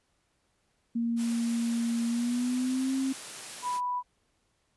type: tone with pitch glide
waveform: sine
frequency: 233.1 to 266.2 Hz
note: A#3 to C4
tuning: 0 to +30 cents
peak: -26 dBFS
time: 0.95-3.13 s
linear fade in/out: 10 ms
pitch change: +230 cents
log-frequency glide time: 2.07-2.94 s
type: high-pass noise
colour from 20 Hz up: white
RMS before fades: -41 dBFS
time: 1.16-3.81 s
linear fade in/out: 50 ms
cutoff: 140 Hz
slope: 12 dB/octave
type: tone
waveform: sine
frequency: 987.8 Hz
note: B5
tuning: in tune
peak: -28 dBFS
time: 3.62-4.03 s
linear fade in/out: 50 ms
effects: pink hiss -73 dBFS RMS until 4.76 s + resampled to 24000 Hz